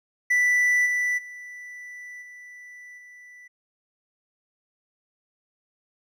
triangle tone with level steps, 1975.5 Hz, B6, in tune, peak -16 / -20 / -36 / -40 / -43 dBFS, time 0.3-3.48 s, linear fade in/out 10 ms, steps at 0.85 / 1.17 / 2.21 / 2.97 s, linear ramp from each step 20 ms, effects none

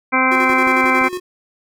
harmonic tone, 259.5 Hz, C4, 14 cents flat, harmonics 1 / 2 / 3 / 4 / 5 / 6 / 8 / 9, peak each -20 / -24 / -23 / -18 / -22 / -22 / -20 / -19 dBFS, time 0.12-1.09 s, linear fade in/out 20 ms
square tone with tremolo, 362.4 Hz, F#4, 36 cents flat, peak -22 dBFS, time 0.31-1.2 s, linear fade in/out 10 ms, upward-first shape square, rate 11 Hz, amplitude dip 60%
click train, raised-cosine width 3 ms, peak -24 dBFS, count 4, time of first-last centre 0.5-1.014 s, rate 5.84 Hz
effects none

